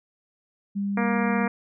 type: tone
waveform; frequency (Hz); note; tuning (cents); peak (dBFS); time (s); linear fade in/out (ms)
sine; 200; G3; +35; -24; 0.75-1.48; 20
type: harmonic tone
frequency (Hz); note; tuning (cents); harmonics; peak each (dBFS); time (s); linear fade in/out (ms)
235.8; A#3; +20; 1 / 2 / 3 / 4 / 5 / 6 / 7 / 8 / 9 / 10; -27 / -30 / -32 / -33 / -34 / -35 / -35 / -36 / -37 / -37; 0.97-1.48; 5
effects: none